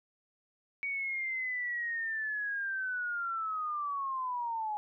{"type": "linear sweep", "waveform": "sine", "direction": "down", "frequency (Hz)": [2254, 830.6], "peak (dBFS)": -32, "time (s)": [0.83, 4.77], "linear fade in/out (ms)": 0, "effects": []}